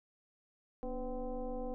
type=tone with frequency modulation; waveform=sine; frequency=239.4 Hz; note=A#3; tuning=46 cents sharp; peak=-36 dBFS; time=0.83-1.74 s; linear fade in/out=0 ms; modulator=263 Hz; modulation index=1.7; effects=none